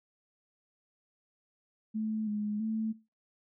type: tone with pitch steps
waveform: sine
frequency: 217.6 / 209.5 / 220.3 Hz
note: A3 / G#3 / A3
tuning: -19 / +15 / +2 cents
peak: -30 dBFS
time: 1.94-2.93 s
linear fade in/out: 20 ms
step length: 330 ms
effects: noise-tail reverb RT60 0.3 s tail -21 dB re dry